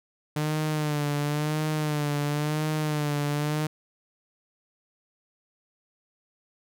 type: tone with vibrato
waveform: sawtooth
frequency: 150 Hz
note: D3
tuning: 37 cents sharp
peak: -21 dBFS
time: 0.36-3.67 s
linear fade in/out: 5 ms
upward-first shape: sine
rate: 0.96 Hz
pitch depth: 53 cents each way
effects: none